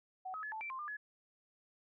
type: tone with pitch steps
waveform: sine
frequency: 749 / 1274 / 1713 / 876 / 2341 / 1051 / 1199 / 1698 Hz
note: F#5 / D#6 / A6 / A5 / D7 / C6 / D6 / G#6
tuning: +21 / +41 / -47 / -8 / -6 / +7 / +36 / +38 cents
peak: -40 dBFS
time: 0.25-0.97 s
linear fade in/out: 10 ms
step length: 90 ms
effects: none